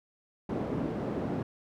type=band-pass noise; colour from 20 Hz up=white; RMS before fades=-33 dBFS; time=0.49-1.43 s; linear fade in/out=5 ms; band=110 to 360 Hz; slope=12 dB/octave; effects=none